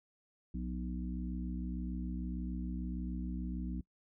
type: harmonic tone with a mistuned harmonic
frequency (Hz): 61.74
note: B1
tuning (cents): 0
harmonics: 1 / 3 / 4 / 5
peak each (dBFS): -39 / -40 / -44 / -47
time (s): 0.54-3.81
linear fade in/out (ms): 5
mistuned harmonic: 3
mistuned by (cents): -47
effects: noise-tail reverb RT60 0.1 s tail -23 dB re dry